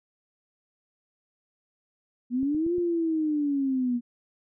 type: linear two-way sweep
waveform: sine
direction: up then down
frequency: 236.9 to 355.3 to 236.9 Hz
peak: -23 dBFS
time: 2.3-4.01 s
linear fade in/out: 50 ms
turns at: 2.75 s
type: click train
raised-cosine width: 3 ms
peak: -29 dBFS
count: 4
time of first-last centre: 2.43-2.783 s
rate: 8.51 Hz
effects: none